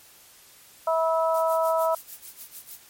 harmonic tone, 325 Hz, E4, 24 cents flat, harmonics 2 / 3 / 4, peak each -22 / -26 / -28 dBFS, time 0.87-1.95 s, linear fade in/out 5 ms
violet noise with tremolo, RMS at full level -37 dBFS, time 1.34-2.79 s, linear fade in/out 2 ms, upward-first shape sine, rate 6.7 Hz, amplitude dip 100%
effects white hiss -52 dBFS RMS until 2.89 s + MP3 64 kbps

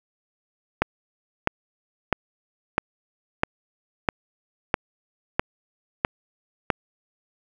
click train, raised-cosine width 0.5 ms, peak -3 dBFS, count 10, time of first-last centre 0.82-6.702 s, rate 1.53 Hz, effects 7-bit

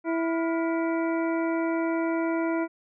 harmonic tone with a mistuned harmonic, 329.6 Hz, E4, in tune, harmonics 1 / 2 / 3 / 4 / 6 / 7, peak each -25 / -31 / -35 / -37 / -41 / -42 dBFS, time 0.04-2.68 s, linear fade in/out 50 ms, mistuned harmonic 4, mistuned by +120 cents, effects none

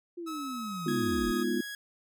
sine linear sweep, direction down, 354.1 to 30.4 Hz, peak -36 dBFS, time 0.17-1.32 s, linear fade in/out 10 ms
45% pulse tone with pitch glide, 1293 to 1252.6 Hz, E6 to D#6, -34 to +11 cents, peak -37 dBFS, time 0.26-1.44 s, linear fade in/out 20 ms, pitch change -55 cents, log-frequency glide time 0.49-1.02 s
sine chord, F half-diminished seventh, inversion first, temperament equal with one note detuned, 207.7 / 246.9 / 315.5 / 349.2 Hz, Ab3 / Cb4 / Eb4 / F4, 0 / 0 / +24 / 0 cents, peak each -34 / -31 / -36 / -31 dBFS, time 0.86-1.61 s, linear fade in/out 5 ms
sawtooth tone, 1661.2 Hz, G#6, in tune, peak -34 dBFS, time 0.88-1.75 s, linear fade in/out 2 ms
effects none

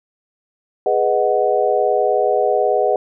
sine chord, G# minor seventh, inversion none, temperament equal, 415.3 / 493.9 / 622.3 / 740 Hz, G#4 / B4 / D#5 / F#5, 0 / 0 / 0 / 0 cents, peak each -19 dBFS, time 0.86-2.96 s, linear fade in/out 2 ms, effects none

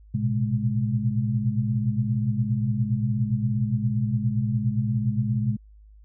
sine tone cluster, 111.8 / 121.5 / 129 / 209.3 Hz, A2 / B2 / C3 / G#3, +28 / -28 / -24 / +14 cents, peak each -27 dBFS, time 0.14-5.57 s, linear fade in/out 10 ms, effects added 52 Hz sine -47 dBFS peak until 6.04 s

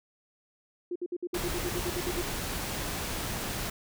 sine tone bursts, 352.7 Hz, F4, 17 cents sharp, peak -30 dBFS, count 13, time 0.91-2.217 s, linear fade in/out 5 ms, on 47 ms, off 58 ms
pink noise, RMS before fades -34 dBFS, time 1.34-3.7 s, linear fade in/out 5 ms
effects none

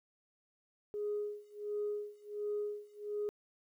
sine tone with tremolo, 415.8 Hz, G#4, 2 cents sharp, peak -32 dBFS, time 0.94-3.29 s, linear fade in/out 0 ms, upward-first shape sine, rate 1.4 Hz, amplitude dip 95%, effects tanh soft clip ceiling -29 dBFS + 12-bit

